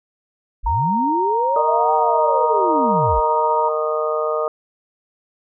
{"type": "linear two-way sweep", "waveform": "sine", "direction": "up then down", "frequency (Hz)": [31.36, 784, 31.36], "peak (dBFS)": -20, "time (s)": [0.63, 3.21], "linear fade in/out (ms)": 20, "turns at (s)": 1.94}
{"type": "tone with pitch glide", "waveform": "sine", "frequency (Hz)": [927, 939.9], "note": ["A#5", "A#5"], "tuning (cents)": [-10, 14], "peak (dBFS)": -17, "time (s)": [0.66, 3.69], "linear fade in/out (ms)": 5, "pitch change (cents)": 24, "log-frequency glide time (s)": [1.22, 1.76]}
{"type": "harmonic tone", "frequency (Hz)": 154.2, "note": "D#3", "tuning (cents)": -15, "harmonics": [3, 4, 5, 6, 7, 8], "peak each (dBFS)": [-22, -22, -34, -34, -32, -24], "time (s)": [1.56, 4.48], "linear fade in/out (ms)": 2}
{"effects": []}